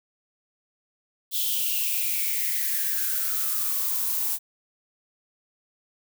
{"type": "noise with high-pass filter sweep", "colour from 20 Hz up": "violet", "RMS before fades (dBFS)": -26, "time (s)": [1.31, 4.39], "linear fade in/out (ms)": 50, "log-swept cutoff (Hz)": [3400, 840], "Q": 7.3, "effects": []}